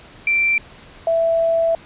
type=tone pair in turn; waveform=sine; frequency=2349 / 661.8 Hz; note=D7 / E5; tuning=0 / +7 cents; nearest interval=octave + minor seventh; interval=2193 cents; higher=first; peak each=-14 dBFS; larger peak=neither; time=0.27-0.58 / 1.07-1.75 s; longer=second; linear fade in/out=2 ms; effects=pink hiss -43 dBFS RMS until 1.85 s + resampled to 8000 Hz